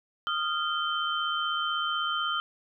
sine tone cluster, 1236 / 1392 / 3102 Hz, D#6 / F6 / G7, -12 / -6 / -19 cents, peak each -31 dBFS, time 0.27-2.4 s, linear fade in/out 0 ms, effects none

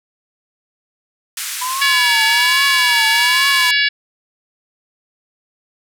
white band-pass noise, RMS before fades -25 dBFS, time 1.37-3.71 s, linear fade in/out 2 ms, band 1300 to 12000 Hz, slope 24 dB/octave
sine tone with vibrato, 987.8 Hz, B5, in tune, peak -20 dBFS, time 1.61-3.71 s, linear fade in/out 10 ms, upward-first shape triangle, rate 1.2 Hz, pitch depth 190 cents each way
harmonic tone, 567 Hz, C#5, 39 cents sharp, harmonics 3 / 4 / 5 / 6 / 7 / 8 / 9, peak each -16 / -18 / -20 / -22 / -23 / -24 / -25 dBFS, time 1.81-3.89 s, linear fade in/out 10 ms
effects none

